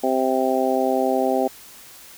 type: harmonic tone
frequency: 130.81 Hz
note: C3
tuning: in tune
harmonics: 2 / 3 / 4 / 5 / 6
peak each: -24 / -24 / -24 / -24 / -24 dBFS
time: 0.03-1.48 s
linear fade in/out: 10 ms
effects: white hiss -44 dBFS RMS until 2.17 s